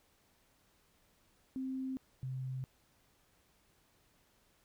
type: tone pair in turn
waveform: sine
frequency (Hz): 262.4 / 130.26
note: C4 / C3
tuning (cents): +5 / -7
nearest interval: octave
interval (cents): 1212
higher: first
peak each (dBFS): -36 / -37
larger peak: first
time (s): 1.56-1.97 / 2.23-2.64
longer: neither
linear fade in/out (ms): 0
effects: pink hiss -71 dBFS RMS until 4.64 s